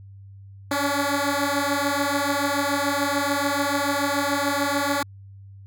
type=beating tone pair; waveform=10% pulse; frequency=280.3 / 287.2 Hz; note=C#4 / D4; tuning=+19 / -39 cents; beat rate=6.9 Hz; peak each=-16 dBFS; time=0.71-5.03 s; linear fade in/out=5 ms; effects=added 98 Hz sine -41 dBFS peak until 5.66 s